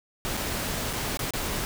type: noise with dropouts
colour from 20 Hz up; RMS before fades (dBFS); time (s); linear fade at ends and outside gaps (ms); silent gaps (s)
pink; -30; 0.25-1.65; 0; 0.369-0.373 / 0.929-0.934 / 1.172-1.192 / 1.307-1.336
effects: none